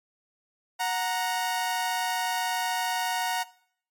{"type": "tone pair together", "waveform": "sawtooth", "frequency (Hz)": [735.1, 932.3], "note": ["F#5", "A#5"], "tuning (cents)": [-11, 0], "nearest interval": "major third", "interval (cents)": 411, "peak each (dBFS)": -25, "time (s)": [0.79, 3.44], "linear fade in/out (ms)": 20, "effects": ["noise-tail reverb RT60 0.6 s tail -20 dB re dry", "AAC 64 kbps"]}